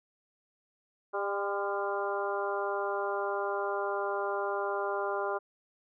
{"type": "harmonic tone with a mistuned harmonic", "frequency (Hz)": 199.9, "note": "G3", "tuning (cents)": 34, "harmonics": [2, 3, 4, 5, 6, 7], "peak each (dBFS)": [-34, -36, -37, -38, -39, -39], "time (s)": [1.13, 5.39], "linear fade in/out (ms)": 20, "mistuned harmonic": 5, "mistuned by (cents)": 37, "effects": []}